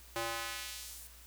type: tone with high-pass filter sweep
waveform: square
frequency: 115 Hz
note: A#2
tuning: 23 cents flat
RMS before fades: -41 dBFS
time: 0.16-1.07 s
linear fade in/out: 0 ms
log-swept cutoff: 470 to 11000 Hz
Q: 0.73
effects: added 60 Hz sine -56 dBFS peak until 1.26 s + white hiss -57 dBFS RMS until 1.26 s